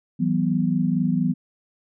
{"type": "chord", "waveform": "sine", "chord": "E suspended second", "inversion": "none", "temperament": "equal with one note detuned", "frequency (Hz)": [164.81, 189.1, 246.9], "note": ["E3", "F#3", "B3"], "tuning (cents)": [0, 38, 0], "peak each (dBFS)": -23, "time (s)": [0.19, 1.34], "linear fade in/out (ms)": 20, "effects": []}